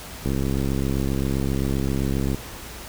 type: click train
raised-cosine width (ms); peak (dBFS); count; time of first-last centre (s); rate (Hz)
3; -12; 142; 0.26-2.346; 67.6
effects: added 60 Hz sine -43 dBFS peak until 2.88 s + pink hiss -38 dBFS RMS until 2.88 s